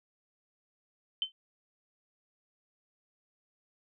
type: tone with exponential decay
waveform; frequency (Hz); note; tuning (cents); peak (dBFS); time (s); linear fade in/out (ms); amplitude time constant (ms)
sine; 3079; G7; -32; -24; 1.22-1.32; 1; 20
effects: none